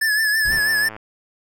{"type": "tone with vibrato", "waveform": "square", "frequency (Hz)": 1731, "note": "A6", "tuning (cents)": -29, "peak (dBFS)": -17, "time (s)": [0.01, 0.89], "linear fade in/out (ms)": 10, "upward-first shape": "triangle", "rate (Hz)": 6.1, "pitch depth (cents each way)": 66}
{"type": "noise", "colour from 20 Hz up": "brown", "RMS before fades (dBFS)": -31, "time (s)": [0.45, 0.6], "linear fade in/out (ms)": 5}
{"type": "click train", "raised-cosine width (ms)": 0.5, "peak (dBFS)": -20, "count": 49, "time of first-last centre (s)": [0.52, 0.964], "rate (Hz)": 108}
{"effects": []}